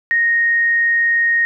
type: tone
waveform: sine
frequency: 1863 Hz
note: A#6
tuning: 2 cents flat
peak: -12 dBFS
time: 0.11-1.45 s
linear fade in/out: 0 ms
effects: none